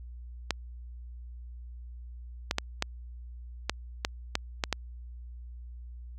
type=clicks; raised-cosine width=0.2 ms; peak=-9 dBFS; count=9; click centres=0.507 / 2.511 / 2.584 / 2.824 / 3.696 / 4.049 / 4.354 / 4.638 / 4.727 s; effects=added 60 Hz sine -41 dBFS peak until 6.18 s